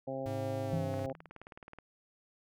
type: harmonic tone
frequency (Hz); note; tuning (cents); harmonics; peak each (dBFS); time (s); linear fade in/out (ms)
133.6; C3; +36; 1 / 2 / 3 / 4 / 5 / 6; -45 / -42 / -47 / -38 / -44 / -46; 0.07-1.13; 10
type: tone with pitch glide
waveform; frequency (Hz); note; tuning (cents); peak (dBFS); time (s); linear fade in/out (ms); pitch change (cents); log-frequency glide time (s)
square; 106.5 to 99.37; G#2 to G2; +44 to +24; -39; 0.26-1.06; 0; -120; 0.65-0.84
type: tone with exponential decay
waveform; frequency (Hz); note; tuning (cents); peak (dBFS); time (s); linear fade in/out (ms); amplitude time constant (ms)
sine; 162.4; E3; -26; -29; 0.73-1.29; 0; 120
type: click train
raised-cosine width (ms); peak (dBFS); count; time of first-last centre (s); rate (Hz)
0.5; -33; 17; 0.94-1.787; 18.9
effects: none